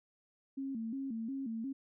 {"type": "tone with vibrato", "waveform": "sine", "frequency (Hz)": 247.2, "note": "B3", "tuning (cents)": 2, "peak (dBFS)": -36, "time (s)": [0.57, 1.73], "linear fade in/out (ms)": 10, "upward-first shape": "square", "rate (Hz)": 2.8, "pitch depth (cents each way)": 160, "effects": []}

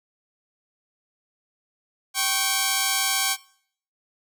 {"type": "tone pair together", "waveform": "5% pulse", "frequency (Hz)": [777.8, 1100], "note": ["G5", "C#6"], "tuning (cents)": [-14, -14], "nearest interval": "tritone", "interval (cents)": 600, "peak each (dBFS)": -12, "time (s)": [2.14, 3.37], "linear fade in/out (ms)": 50, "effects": ["noise-tail reverb RT60 0.6 s tail -22 dB re dry"]}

